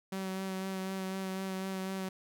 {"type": "tone with vibrato", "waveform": "sawtooth", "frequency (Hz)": 190.2, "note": "F#3", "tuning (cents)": 48, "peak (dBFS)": -31, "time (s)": [0.12, 2.09], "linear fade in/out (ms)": 5, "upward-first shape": "sine", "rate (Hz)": 4, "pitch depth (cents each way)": 17, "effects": []}